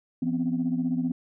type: tone cluster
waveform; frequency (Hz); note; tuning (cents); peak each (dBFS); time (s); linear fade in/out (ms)
sine; 169.3 / 249.1 / 264.6; E3 / B3 / C4; +46 / +15 / +20; -30 / -25 / -30; 0.22-1.12; 5
effects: tanh soft clip ceiling -17 dBFS